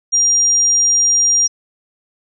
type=tone; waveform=sine; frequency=5700 Hz; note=F8; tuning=34 cents sharp; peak=-10 dBFS; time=0.12-1.48 s; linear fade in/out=20 ms; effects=none